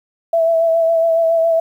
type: tone with vibrato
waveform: sine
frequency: 660 Hz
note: E5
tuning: 2 cents sharp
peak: -11 dBFS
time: 0.33-1.6 s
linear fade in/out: 5 ms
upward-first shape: sine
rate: 7.2 Hz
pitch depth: 25 cents each way
effects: 8-bit